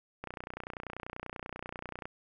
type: click train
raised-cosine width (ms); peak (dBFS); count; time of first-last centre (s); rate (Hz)
0.5; -24; 56; 0.24-2.055; 30.3
effects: none